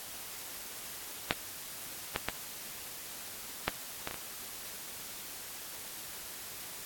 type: clicks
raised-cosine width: 0.3 ms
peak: -8 / -13 / -14 / -11 / -18 / -21 / -23 dBFS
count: 7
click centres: 1.309 / 2.161 / 2.286 / 3.68 / 4.074 / 4.111 / 4.143 s
effects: white hiss -44 dBFS RMS until 6.85 s + AAC 64 kbps